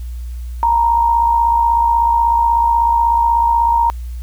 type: tone with amplitude modulation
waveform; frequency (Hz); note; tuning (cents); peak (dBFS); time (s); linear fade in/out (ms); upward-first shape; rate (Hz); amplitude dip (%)
sine; 932.3; A#5; 0; -8; 0.63-3.9; 0; sine; 56.3; 50
effects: added 60 Hz sine -23 dBFS peak until 4.22 s + white hiss -49 dBFS RMS until 4.22 s